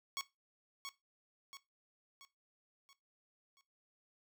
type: tone with echo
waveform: 10% pulse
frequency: 1108.7 Hz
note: C#6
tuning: in tune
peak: -29 dBFS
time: 0.17-0.21 s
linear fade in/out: 0 ms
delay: 680 ms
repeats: 5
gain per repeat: -6 dB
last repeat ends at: 3.61 s
effects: noise-tail reverb RT60 0.2 s tail -17 dB re dry